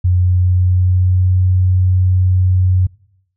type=tone with pitch glide; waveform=sine; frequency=90.2 to 92.1 Hz; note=F#2 to F#2; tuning=-44 to -7 cents; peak=-9 dBFS; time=0.04-2.87 s; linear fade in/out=10 ms; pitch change=+37 cents; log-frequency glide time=0.17-1.38 s; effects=noise-tail reverb RT60 0.8 s tail -24 dB re dry